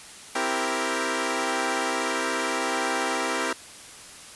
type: chord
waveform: 10% pulse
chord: C dominant seventh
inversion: none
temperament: equal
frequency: 261.6 / 329.6 / 392 / 466.2 Hz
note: C4 / E4 / G4 / Bb4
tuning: 0 / 0 / 0 / 0 cents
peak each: -22 dBFS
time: 0.35-3.53 s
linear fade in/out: 5 ms
effects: white hiss -44 dBFS RMS until 4.35 s + resampled to 24000 Hz